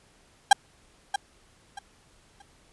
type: tone with echo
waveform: 35% pulse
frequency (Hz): 803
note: G5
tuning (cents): +41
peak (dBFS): -9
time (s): 0.51-0.53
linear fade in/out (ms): 5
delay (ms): 630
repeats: 3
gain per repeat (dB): -12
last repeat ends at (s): 2.42
effects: pink hiss -60 dBFS RMS until 2.72 s + resampled to 24000 Hz